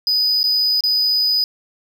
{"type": "tone with dropouts", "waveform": "triangle", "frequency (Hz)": 4978, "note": "D#8", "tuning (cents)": 0, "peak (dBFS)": -13, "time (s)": [0.07, 1.44], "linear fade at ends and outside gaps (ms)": 1, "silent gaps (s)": [[0.431, 0.44], [0.807, 0.837]], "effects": []}